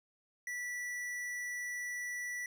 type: tone with tanh clipping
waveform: sine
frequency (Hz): 1959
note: B6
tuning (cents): -15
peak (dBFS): -39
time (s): 0.47-2.46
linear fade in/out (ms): 2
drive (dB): 14
effects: none

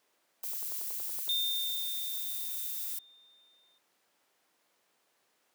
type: noise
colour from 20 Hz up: violet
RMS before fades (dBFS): -37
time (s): 0.43-2.99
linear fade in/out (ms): 5
type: click train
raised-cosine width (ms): 1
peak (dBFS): -34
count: 10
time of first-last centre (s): 0.44-1.281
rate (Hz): 10.7
type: tone with exponential decay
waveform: sine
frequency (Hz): 3625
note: A#7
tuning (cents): -49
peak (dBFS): -27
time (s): 1.29-3.78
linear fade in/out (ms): 1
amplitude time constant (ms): 540
effects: pink hiss -72 dBFS RMS until 5.54 s + high-pass 400 Hz 12 dB/octave

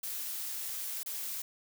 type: noise with dropouts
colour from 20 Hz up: blue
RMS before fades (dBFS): -38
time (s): 0.03-1.42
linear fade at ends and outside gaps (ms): 5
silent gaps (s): 1.032-1.06
effects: none

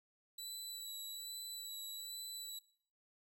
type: tone with vibrato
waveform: 20% pulse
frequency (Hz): 3951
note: B7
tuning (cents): 0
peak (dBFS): -39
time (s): 0.38-2.59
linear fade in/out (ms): 5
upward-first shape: sine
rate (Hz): 1.2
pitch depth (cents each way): 17
effects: noise-tail reverb RT60 0.5 s tail -18 dB re dry

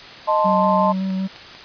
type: chord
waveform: sine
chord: A diminished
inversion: second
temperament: equal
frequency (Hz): 622.3 / 880 / 1046.5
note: Eb5 / A5 / C6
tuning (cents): 0 / 0 / 0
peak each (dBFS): -19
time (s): 0.27-0.93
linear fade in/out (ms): 20
type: tone with vibrato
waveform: triangle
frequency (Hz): 190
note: F#3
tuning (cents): +46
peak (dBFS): -18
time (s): 0.44-1.28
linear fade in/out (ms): 20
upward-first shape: square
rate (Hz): 5.3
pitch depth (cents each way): 12
type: clicks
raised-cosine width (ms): 0.2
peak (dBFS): -21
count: 3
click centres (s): 1.104 / 1.361 / 1.55
effects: white hiss -38 dBFS RMS until 1.64 s + resampled to 11025 Hz

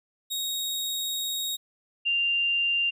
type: tone pair in turn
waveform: sawtooth / sine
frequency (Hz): 3763 / 2787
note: A#7 / F7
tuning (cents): +16 / -4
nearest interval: perfect fourth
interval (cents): 520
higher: first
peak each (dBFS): -25 / -22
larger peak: second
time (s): 0.3-1.57 / 2.05-2.91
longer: first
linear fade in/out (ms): 20
effects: none

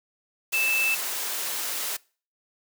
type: tone in noise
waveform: sine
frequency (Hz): 2637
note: E7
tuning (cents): 0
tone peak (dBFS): -22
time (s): 0.53-0.95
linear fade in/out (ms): 10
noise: white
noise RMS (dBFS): -30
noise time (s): 0.52-1.97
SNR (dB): +5
effects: noise-tail reverb RT60 0.4 s tail -24 dB re dry + high-pass 400 Hz 12 dB/octave

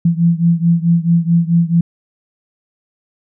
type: beating tone pair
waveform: sine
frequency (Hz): 167.4 / 172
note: E3 / F3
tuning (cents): +27 / -26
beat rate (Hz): 4.6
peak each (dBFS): -12 / -14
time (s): 0.05-1.81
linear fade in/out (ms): 5
effects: none

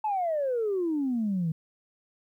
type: exponential sweep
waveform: sine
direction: down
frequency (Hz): 883 to 155.56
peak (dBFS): -24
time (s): 0.04-1.52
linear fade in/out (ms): 5
effects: tanh soft clip ceiling -21 dBFS + 11-bit

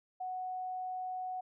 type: tone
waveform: sine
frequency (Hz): 740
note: F#5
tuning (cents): 0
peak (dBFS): -36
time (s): 0.2-1.41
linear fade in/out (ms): 10
effects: none

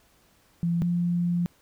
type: tone pair in turn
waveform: sine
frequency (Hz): 170.4 / 173.98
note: F3 / F3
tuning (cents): -42 / -6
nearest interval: unison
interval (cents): 36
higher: second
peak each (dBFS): -22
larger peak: neither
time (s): 0.63-0.82 / 0.82-1.46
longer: second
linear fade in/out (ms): 0
effects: pink hiss -62 dBFS RMS until 1.61 s

